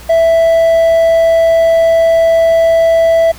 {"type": "tone", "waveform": "triangle", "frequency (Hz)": 660, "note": "E5", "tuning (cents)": 2, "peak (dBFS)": -4, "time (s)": [0.09, 3.32], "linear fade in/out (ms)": 10, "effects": ["added 60 Hz sine -34 dBFS peak until 3.38 s", "pink hiss -35 dBFS RMS until 3.38 s"]}